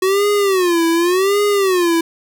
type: tone with vibrato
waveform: square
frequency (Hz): 369.4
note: F#4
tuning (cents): -3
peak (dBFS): -13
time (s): 0.02-2.01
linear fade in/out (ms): 5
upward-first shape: sine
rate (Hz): 0.88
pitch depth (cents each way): 190
effects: none